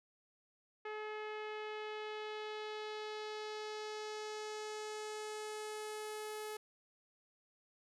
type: tone with low-pass filter sweep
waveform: sawtooth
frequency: 427.4 Hz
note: G#4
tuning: 50 cents sharp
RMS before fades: -44 dBFS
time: 0.85-6.57 s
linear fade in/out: 5 ms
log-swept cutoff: 2200 to 12000 Hz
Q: 1.6
effects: none